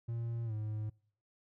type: tone with pitch glide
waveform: triangle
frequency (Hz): 116.5 to 107.45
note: A#2 to A2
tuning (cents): -1 to -41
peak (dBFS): -33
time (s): 0.08-0.9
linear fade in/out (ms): 10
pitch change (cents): -140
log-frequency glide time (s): 0.45-0.53
effects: noise-tail reverb RT60 0.6 s tail -26 dB re dry